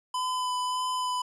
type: tone with vibrato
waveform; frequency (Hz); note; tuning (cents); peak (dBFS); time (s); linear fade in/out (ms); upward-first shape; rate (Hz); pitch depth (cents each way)
square; 1006; B5; +32; -28; 0.14-1.22; 5; sine; 1.7; 12
effects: resampled to 24000 Hz